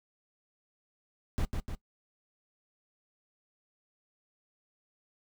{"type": "noise with echo", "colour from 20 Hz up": "brown", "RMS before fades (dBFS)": -29, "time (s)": [1.38, 1.45], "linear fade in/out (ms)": 0, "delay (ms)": 150, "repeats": 2, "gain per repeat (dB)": -4, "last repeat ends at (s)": 1.75, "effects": ["noise-tail reverb RT60 0.1 s tail -19 dB re dry"]}